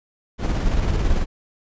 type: noise with tremolo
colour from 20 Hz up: brown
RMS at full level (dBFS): -18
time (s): 0.38-1.26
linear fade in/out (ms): 50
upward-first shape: square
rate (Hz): 18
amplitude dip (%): 35
effects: resampled to 16000 Hz